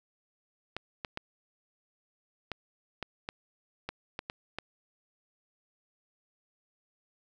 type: clicks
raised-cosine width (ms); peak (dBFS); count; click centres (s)
0.3; -19; 10; 0.766 / 1.048 / 1.174 / 2.517 / 3.027 / 3.289 / 3.89 / 4.191 / 4.299 / 4.586
effects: none